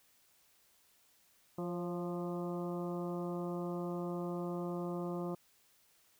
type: harmonic tone with a mistuned harmonic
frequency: 174.61 Hz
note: F3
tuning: in tune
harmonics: 1 / 2 / 3 / 4 / 5 / 6 / 7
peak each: -39 / -40 / -45 / -48 / -53 / -51 / -52 dBFS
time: 1.58-5.35 s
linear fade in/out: 5 ms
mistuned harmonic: 3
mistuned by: +35 cents
effects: white hiss -69 dBFS RMS until 6.19 s